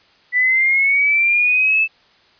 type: linear sweep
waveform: sine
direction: up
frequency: 1969 to 2637 Hz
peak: -12 dBFS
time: 0.32-1.88 s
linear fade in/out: 50 ms
effects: white hiss -53 dBFS RMS until 2.39 s + resampled to 11025 Hz